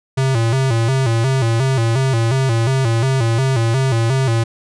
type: tone with vibrato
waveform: square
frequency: 123.47 Hz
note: B2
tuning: in tune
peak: -14 dBFS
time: 0.17-4.44 s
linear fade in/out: 10 ms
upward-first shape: square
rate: 2.8 Hz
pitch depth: 130 cents each way
effects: resampled to 22050 Hz